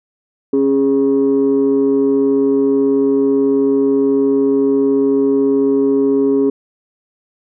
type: tone pair together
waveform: sine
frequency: 273.9 / 412 Hz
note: C#4 / G#4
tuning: -21 / -14 cents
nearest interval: perfect fifth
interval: 707 cents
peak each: -12 dBFS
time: 0.53-6.5 s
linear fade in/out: 5 ms
effects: tanh soft clip ceiling -6 dBFS